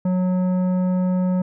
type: tone with tanh clipping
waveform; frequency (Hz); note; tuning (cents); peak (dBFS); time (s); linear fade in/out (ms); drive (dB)
triangle; 183.1; F#3; -18; -19; 0.05-1.42; 5; 15
effects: none